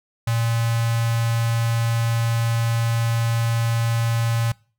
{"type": "tone with notch filter", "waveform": "square", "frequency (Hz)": 115.7, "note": "A#2", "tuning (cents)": -13, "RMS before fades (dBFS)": -21, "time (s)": [0.27, 4.52], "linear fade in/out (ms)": 5, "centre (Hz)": 340, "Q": 0.7, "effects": ["noise-tail reverb RT60 0.4 s tail -24 dB re dry"]}